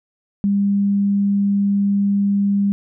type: tone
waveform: sine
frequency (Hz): 200.4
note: G3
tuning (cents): +38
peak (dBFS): -14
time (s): 0.44-2.72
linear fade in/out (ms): 0
effects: none